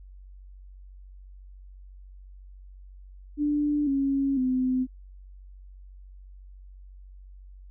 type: tone with pitch steps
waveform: sine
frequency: 294.4 / 274.7 / 256.3 Hz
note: D4 / C#4 / C4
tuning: +4 / -16 / -36 cents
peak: -22 dBFS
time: 3.37-4.87 s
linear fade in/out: 50 ms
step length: 500 ms
effects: added 47 Hz sine -44 dBFS peak until 7.7 s